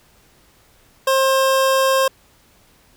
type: tone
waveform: 25% pulse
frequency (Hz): 532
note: C5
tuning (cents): +29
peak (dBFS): -10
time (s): 1.07-2.08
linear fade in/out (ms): 5
effects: pink hiss -54 dBFS RMS until 2.96 s